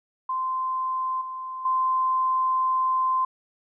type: tone with level steps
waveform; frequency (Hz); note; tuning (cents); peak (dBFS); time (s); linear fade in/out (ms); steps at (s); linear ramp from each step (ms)
sine; 1038; C6; -14; -24 / -31 / -20; 0.29-3.25; 5; 1.21 / 1.65; 5
effects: none